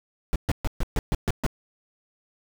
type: noise bursts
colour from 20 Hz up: brown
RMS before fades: -22 dBFS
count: 8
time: 0.33-1.464 s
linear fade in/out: 0 ms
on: 28 ms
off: 130 ms
effects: none